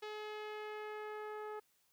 sawtooth tone with low-pass filter sweep, 425 Hz, G#4, 40 cents sharp, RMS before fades -45 dBFS, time 0.02-1.6 s, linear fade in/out 10 ms, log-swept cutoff 3900 to 1300 Hz, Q 1.3, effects white hiss -75 dBFS RMS until 1.92 s

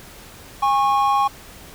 triangle tone pair together, 815.5 / 1096 Hz, G#5 / C#6, -32 / -20 cents, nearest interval perfect fourth, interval 512 cents, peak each -16 dBFS, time 0.62-1.28 s, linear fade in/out 10 ms, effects pink hiss -42 dBFS RMS until 1.74 s

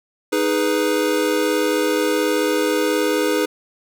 square chord, G# minor, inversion second, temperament equal, 311.1 / 415.3 / 493.9 Hz, D#4 / G#4 / B4, 0 / 0 / 0 cents, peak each -22 dBFS, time 0.32-3.46 s, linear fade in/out 10 ms, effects none

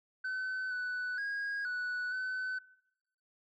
sine tone with pitch steps, 1519 / 1490 / 1639 / 1479 / 1513 Hz, F#6 / F#6 / G#6 / F#6 / F#6, +45 / +12 / -23 / -1 / +38 cents, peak -31 dBFS, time 0.24-2.59 s, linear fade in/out 10 ms, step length 470 ms, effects noise-tail reverb RT60 0.9 s tail -23 dB re dry + tanh soft clip ceiling -33 dBFS

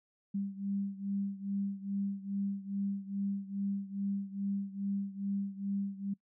sine beating tone pair, 197.6 / 200 Hz, G3 / G3, +14 / +35 cents, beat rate 2.4 Hz, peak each -35 / -38 dBFS, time 0.34-6.14 s, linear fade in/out 10 ms, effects noise-tail reverb RT60 0.1 s tail -22 dB re dry

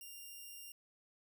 5% pulse tone, 2794 Hz, F7, in tune, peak -40 dBFS, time 0.01-0.72 s, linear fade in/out 2 ms, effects none

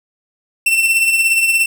45% pulse tone with tremolo, 2691 Hz, E7, 35 cents sharp, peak -9 dBFS, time 0.66-1.66 s, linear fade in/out 5 ms, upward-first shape triangle, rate 17 Hz, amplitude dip 55%, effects none

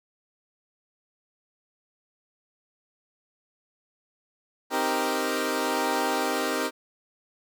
15% pulse chord, C minor seventh, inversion none, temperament equal, 261.6 / 311.1 / 392 / 466.2 Hz, C4 / Eb4 / G4 / Bb4, 0 / 0 / 0 / 0 cents, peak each -24 dBFS, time 4.7-6.71 s, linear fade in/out 50 ms, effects none

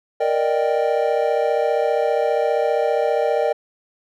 triangle chord, Eb major seventh, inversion second, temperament equal, 466.2 / 587.3 / 622.3 / 784 Hz, Bb4 / D5 / Eb5 / G5, 0 / 0 / 0 / 0 cents, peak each -19 / -20 / -21 / -22 dBFS, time 0.2-3.53 s, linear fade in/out 10 ms, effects none

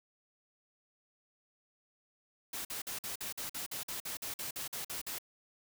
white noise bursts, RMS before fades -40 dBFS, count 16, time 2.53-5.185 s, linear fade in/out 5 ms, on 120 ms, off 49 ms, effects none

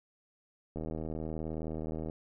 click train, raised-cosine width 2 ms, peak -25 dBFS, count 107, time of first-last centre 0.76-2.098 s, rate 79.2 Hz, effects none

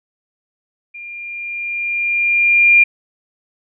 sine tone with level ramp, 2400 Hz, D7, 37 cents sharp, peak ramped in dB -30 to -5 dBFS, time 0.94-2.84 s, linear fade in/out 10 ms, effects none

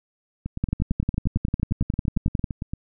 two click trains, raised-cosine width 5 ms, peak -16 / -9 dBFS, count 21 / 21, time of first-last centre 0.46-2.735 / 0.64-2.442 s, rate 8.79 / 11.1 Hz, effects none

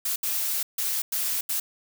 blue noise bursts at uneven times, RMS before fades -27 dBFS, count 5, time 0.05-0.16 / 0.23-0.63 / 0.78-1.02 / 1.12-1.41 / 1.49-1.6 s, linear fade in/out 5 ms, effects none

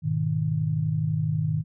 sine chord, G# minor, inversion none, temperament equal, 103.83 / 123.47 / 155.56 Hz, G#2 / B2 / D#3, 0 / 0 / 0 cents, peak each -29 / -30 / -24 dBFS, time 0.02-1.64 s, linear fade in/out 50 ms, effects none

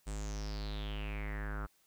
square tone with low-pass filter sweep, 51.91 Hz, G#1, in tune, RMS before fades -39 dBFS, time 0.06-1.67 s, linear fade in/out 20 ms, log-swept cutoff 8400 to 1300 Hz, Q 6.7, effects white hiss -71 dBFS RMS until 1.86 s

